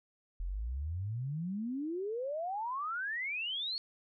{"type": "exponential sweep", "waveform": "sine", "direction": "up", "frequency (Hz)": [40.66, 4435], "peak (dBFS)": -34, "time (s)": [0.4, 3.78], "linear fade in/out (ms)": 0, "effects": []}